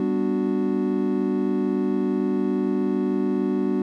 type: chord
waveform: triangle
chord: G major seventh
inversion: none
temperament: equal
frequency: 196 / 246.9 / 293.7 / 370 Hz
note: G3 / B3 / D4 / F#4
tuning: 0 / 0 / 0 / 0 cents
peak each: -24 dBFS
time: 0-3.82 s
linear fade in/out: 2 ms
effects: none